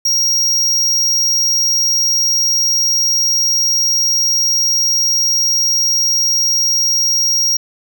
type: tone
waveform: square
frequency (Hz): 5620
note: F8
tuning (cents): +10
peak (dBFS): -12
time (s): 0.05-7.57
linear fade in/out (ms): 5
effects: none